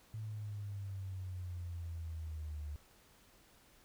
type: exponential sweep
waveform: sine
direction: down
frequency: 110 to 73.42 Hz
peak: -40 dBFS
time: 0.14-2.76 s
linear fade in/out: 0 ms
effects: pink hiss -65 dBFS RMS until 3.84 s